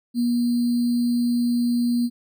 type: tone with sample-and-hold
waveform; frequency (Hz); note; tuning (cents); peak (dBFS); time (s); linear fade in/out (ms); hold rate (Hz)
sine; 240.2; B3; -48; -18; 0.14-2.1; 50; 4410
effects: none